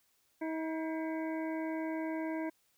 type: harmonic tone with a mistuned harmonic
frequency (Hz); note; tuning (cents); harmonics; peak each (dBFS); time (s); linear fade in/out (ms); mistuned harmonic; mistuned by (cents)
319.5; D#4; +46; 1 / 2 / 3 / 5 / 6 / 7; -35 / -41 / -45 / -49 / -51 / -52; 0.41-2.5; 10; 6; +89
effects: white hiss -73 dBFS RMS until 2.77 s